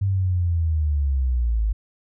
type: linear sweep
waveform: sine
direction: down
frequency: 99.5 to 50.9 Hz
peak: -18 dBFS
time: 0.01-1.73 s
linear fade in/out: 10 ms
effects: none